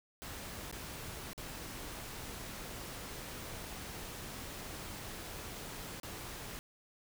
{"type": "noise with dropouts", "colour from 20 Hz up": "pink", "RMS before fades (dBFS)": -45, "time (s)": [0.22, 6.59], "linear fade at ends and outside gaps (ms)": 0, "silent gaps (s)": [[0.713, 0.726], [1.332, 1.378], [5.999, 6.032]], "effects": []}